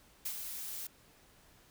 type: noise with ADSR envelope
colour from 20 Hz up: blue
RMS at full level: -36 dBFS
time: 0.25-0.87 s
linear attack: 9 ms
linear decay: 72 ms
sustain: -6 dB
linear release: 4 ms
effects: pink hiss -63 dBFS RMS until 1.7 s